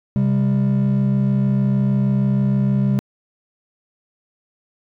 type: tone pair together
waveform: triangle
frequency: 132.6 / 199.03 Hz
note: C3 / G3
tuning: +23 / +27 cents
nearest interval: perfect fifth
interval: 704 cents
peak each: -15 dBFS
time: 0.16-2.99 s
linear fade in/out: 0 ms
effects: tanh soft clip ceiling -6 dBFS